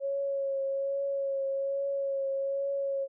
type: tone with vibrato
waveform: sine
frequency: 550 Hz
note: C#5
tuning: 14 cents flat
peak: -28 dBFS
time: 0-3.08 s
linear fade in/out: 50 ms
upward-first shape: triangle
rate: 1.2 Hz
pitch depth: 23 cents each way
effects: none